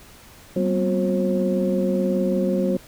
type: tone cluster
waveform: sine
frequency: 191.9 / 238.5 / 257.2 / 359.2 / 536 Hz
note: G3 / A#3 / C4 / F4 / C5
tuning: -37 / +40 / -30 / +49 / +42 cents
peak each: -21 / -29 / -29 / -25 / -24 dBFS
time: 0.56-2.77 s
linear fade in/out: 5 ms
effects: tanh soft clip ceiling -9 dBFS + pink hiss -47 dBFS RMS until 2.87 s